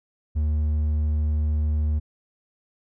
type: tone with hard clipping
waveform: sine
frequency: 76.1 Hz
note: D#2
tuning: 38 cents flat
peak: -21 dBFS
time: 0.35-2 s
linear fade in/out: 20 ms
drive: 3 dB
effects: none

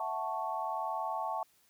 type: chord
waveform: sine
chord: F# minor seventh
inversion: third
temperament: equal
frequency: 659.3 / 740 / 880 / 1108.7 Hz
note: E5 / F#5 / A5 / C#6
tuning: 0 / 0 / 0 / 0 cents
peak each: -40 / -39 / -36 / -39 dBFS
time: 0-1.43 s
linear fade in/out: 2 ms
effects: white hiss -68 dBFS RMS until 1.69 s

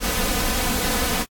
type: noise with comb filter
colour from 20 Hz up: pink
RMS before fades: -22 dBFS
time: 0-1.26 s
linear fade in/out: 50 ms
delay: 4 ms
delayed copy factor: +0.7
effects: AAC 64 kbps

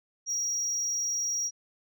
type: tone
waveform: sine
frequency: 5690 Hz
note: F8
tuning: 31 cents sharp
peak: -25 dBFS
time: 0.26-1.51 s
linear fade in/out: 50 ms
effects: tanh soft clip ceiling -26 dBFS

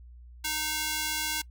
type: tone with high-pass filter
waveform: square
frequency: 308.1 Hz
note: D#4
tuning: 17 cents flat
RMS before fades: -31 dBFS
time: 0.44-1.42 s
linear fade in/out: 10 ms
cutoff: 1900 Hz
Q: 0.51
effects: noise-tail reverb RT60 0.1 s tail -24 dB re dry + added 60 Hz sine -46 dBFS peak until 1.5 s

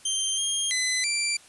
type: tone with pitch steps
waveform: 15% pulse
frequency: 3144 / 3222 / 2020 / 2351 Hz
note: G7 / G7 / B6 / D7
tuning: +4 / +47 / +39 / +1 cents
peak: -17 dBFS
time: 0.05-1.37 s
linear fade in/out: 5 ms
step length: 330 ms
effects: white hiss -52 dBFS RMS until 1.48 s + resampled to 24000 Hz

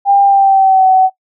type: tone with pitch glide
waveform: sine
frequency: 798 to 754.1 Hz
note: G5 to F#5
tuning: +31 to +33 cents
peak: -5 dBFS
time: 0.05-1.1 s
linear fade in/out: 50 ms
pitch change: -98 cents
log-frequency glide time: 0.23-0.87 s
effects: noise-tail reverb RT60 0.1 s tail -19 dB re dry

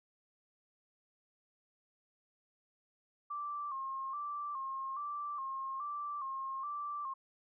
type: tone with vibrato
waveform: sine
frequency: 1120 Hz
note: C#6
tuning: 18 cents sharp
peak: -37 dBFS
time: 3.3-7.14 s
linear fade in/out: 10 ms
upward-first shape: square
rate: 1.2 Hz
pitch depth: 76 cents each way
effects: none

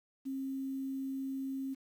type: tone with quantisation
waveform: sine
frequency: 268.5 Hz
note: C4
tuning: 45 cents sharp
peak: -35 dBFS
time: 0.25-1.75 s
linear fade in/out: 20 ms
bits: 10
effects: none

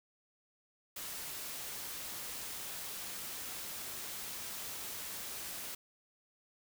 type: noise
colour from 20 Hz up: white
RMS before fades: -43 dBFS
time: 0.96-5.75 s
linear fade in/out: 5 ms
effects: none

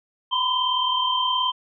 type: tone cluster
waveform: sine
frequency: 980 / 1019 / 3137 Hz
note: B5 / C6 / G7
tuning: -14 / -46 / +1 cents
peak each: -28 / -23 / -23 dBFS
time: 0.31-1.52 s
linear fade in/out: 20 ms
effects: none

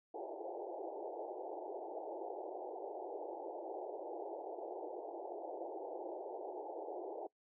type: band-pass noise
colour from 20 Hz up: pink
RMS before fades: -45 dBFS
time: 0.14-7.27 s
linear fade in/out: 5 ms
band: 330 to 870 Hz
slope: 96 dB/octave
effects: noise-tail reverb RT60 0.1 s tail -22 dB re dry

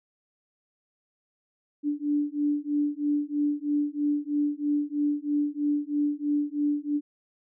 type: beating tone pair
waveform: sine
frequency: 291.2 / 294.3 Hz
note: D4 / D4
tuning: -15 / +4 cents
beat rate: 3.1 Hz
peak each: -27 dBFS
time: 1.83-7.01 s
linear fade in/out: 50 ms
effects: none

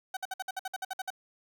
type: tone bursts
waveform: 30% pulse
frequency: 758 Hz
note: F#5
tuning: 42 cents sharp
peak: -30 dBFS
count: 12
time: 0.14-1.104 s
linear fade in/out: 5 ms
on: 29 ms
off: 56 ms
effects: none

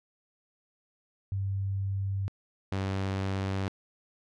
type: tone pair in turn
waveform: sine / sawtooth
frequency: 97.7 / 96.52 Hz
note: G2 / G2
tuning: -5 / -26 cents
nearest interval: unison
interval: 21 cents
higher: first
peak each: -28 / -25 dBFS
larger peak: second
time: 1.32-2.28 / 2.72-3.68 s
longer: neither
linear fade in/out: 0 ms
effects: low-pass 5000 Hz 12 dB/octave

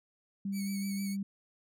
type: tone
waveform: sine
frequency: 197.4 Hz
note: G3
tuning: 12 cents sharp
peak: -32 dBFS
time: 0.45-1.23 s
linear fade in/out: 5 ms
type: tone with vibrato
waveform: 10% pulse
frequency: 2250 Hz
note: C#7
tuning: 25 cents sharp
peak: -34 dBFS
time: 0.52-1.17 s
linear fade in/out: 50 ms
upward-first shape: sine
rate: 6.5 Hz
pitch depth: 42 cents each way
effects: none

